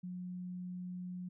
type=tone; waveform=sine; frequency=180.5 Hz; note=F#3; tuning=43 cents flat; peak=-40 dBFS; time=0.03-1.29 s; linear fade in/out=10 ms; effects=none